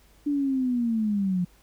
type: linear sweep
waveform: sine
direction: down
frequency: 293.7 to 174.61 Hz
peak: -22 dBFS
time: 0.26-1.45 s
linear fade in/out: 10 ms
effects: added 50 Hz sine -57 dBFS peak until 1.62 s + pink hiss -60 dBFS RMS until 1.62 s